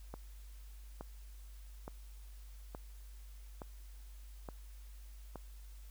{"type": "click train", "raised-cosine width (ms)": 1, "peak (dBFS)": -30, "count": 7, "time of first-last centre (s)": [0.14, 5.357], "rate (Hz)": 1.15, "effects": ["added 50 Hz sine -49 dBFS peak until 5.9 s", "white hiss -65 dBFS RMS until 5.9 s"]}